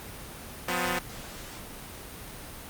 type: tone pair together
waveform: 5% pulse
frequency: 178.7 / 252.7 Hz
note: F3 / B3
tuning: +40 / +40 cents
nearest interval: tritone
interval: 600 cents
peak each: -18 / -18 dBFS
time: 0.68-0.99 s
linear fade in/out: 5 ms
effects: pink hiss -42 dBFS RMS until 2.69 s + Opus 32 kbps